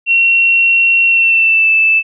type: tone with pitch glide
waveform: sine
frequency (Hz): 2729 to 2636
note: F7 to E7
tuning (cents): -41 to -1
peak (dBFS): -7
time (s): 0.06-2.03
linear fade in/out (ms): 50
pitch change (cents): -60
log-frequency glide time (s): 1.07-1.7
effects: none